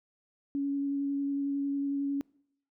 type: tone with vibrato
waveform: sine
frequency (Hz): 280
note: C#4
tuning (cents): +18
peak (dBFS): -28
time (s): 0.55-2.21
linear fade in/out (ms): 0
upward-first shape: square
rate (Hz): 11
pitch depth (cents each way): 8
effects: noise-tail reverb RT60 0.7 s tail -25 dB re dry